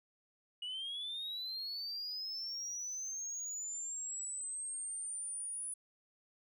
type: linear sweep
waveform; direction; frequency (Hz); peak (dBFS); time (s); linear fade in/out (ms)
sine; up; 2900 to 9900; -37; 0.62-5.74; 5
effects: tanh soft clip ceiling -37 dBFS